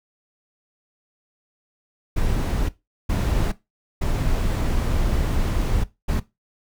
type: noise bursts at uneven times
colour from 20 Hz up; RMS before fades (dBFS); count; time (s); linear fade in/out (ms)
brown; -21; 4; 2.16-2.69 / 3.09-3.52 / 4.01-5.84 / 6.08-6.2; 10
effects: noise-tail reverb RT60 0.2 s tail -17 dB re dry